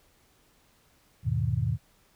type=chord; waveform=sine; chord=E major seventh; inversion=none; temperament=equal with one note detuned; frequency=81.04 / 103.83 / 123.47 / 155.56 Hz; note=E2 / G#2 / B2 / D#3; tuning=-29 / 0 / 0 / 0 cents; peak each=-33 / -29 / -28 / -32 dBFS; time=1.23-1.78 s; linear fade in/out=50 ms; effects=pink hiss -64 dBFS RMS until 2.15 s